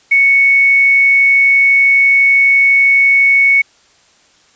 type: tone with quantisation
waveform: sine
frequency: 2217 Hz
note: C#7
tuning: in tune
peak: -6 dBFS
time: 0.11-3.62 s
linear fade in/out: 10 ms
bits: 6
effects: white hiss -50 dBFS RMS until 4.55 s + resampled to 16000 Hz